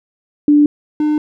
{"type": "tone pair in turn", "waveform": ["sine", "triangle"], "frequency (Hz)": [294.1, 301.8], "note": ["D4", "D4"], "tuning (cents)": [3, 47], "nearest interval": "unison", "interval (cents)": 44, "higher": "second", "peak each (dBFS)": [-6, -10], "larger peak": "first", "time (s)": [[0.48, 0.66], [1, 1.18]], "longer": "neither", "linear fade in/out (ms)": 2, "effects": []}